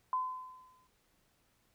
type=tone with exponential decay; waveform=sine; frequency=1021 Hz; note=C6; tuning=43 cents flat; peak=-28 dBFS; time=0.13-0.87 s; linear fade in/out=1 ms; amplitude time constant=160 ms; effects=pink hiss -73 dBFS RMS until 1.74 s